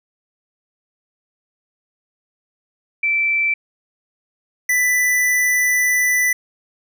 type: tone pair in turn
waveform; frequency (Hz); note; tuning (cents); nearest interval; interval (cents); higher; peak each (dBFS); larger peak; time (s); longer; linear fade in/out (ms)
sine / square; 2331 / 1986.9; D7 / B6; -14 / +10; minor third; 276; first; -15; neither; 3.03-3.54 / 4.69-6.33; second; 5
effects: none